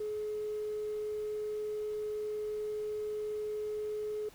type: tone with tanh clipping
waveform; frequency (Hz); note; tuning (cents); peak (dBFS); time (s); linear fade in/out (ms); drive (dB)
triangle; 424.3; G#4; +37; -33; 0-4.29; 5; 1
effects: pink hiss -58 dBFS RMS until 4.34 s